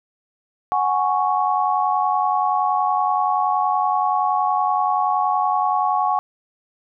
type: chord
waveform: sine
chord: F# suspended second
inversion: none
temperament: equal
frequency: 740 / 830.6 / 1108.7 Hz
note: F#5 / G#5 / C#6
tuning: 0 / 0 / 0 cents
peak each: -21 dBFS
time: 0.72-6.19 s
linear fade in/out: 0 ms
effects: none